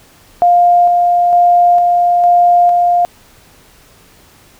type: tone with tremolo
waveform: sine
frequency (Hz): 703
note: F5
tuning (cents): +11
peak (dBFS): -5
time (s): 0.42-3.05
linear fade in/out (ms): 0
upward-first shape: square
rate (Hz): 1.1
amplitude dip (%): 25
effects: pink hiss -45 dBFS RMS until 4.59 s